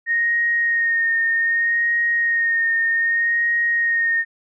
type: tone with vibrato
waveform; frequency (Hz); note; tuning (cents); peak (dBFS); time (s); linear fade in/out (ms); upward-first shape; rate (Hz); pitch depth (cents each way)
sine; 1854; A#6; -10; -16; 0.06-4.25; 50; sine; 0.64; 20
effects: none